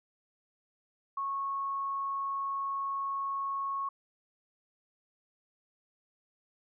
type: tone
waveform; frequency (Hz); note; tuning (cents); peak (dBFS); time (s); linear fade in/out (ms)
sine; 1100; C#6; -14; -31; 1.17-3.89; 5
effects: none